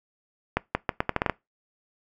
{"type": "accelerating click train", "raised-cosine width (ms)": 0.5, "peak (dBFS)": -7, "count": 9, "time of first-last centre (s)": [0.57, 1.297], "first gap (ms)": 180, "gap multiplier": 0.79, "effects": ["noise-tail reverb RT60 0.2 s tail -22 dB re dry"]}